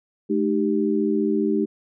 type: tone cluster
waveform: sine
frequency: 214.7 / 309.5 / 389.7 Hz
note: A3 / D#4 / G4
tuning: -42 / -9 / -10 cents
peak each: -23 dBFS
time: 0.29-1.66 s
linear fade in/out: 20 ms
effects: none